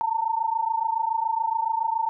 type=tone pair together; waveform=sine; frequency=888.9 / 916 Hz; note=A5 / A#5; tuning=+17 / -31 cents; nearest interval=minor second; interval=52 cents; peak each=-25 dBFS; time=0.01-2.09 s; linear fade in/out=0 ms; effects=none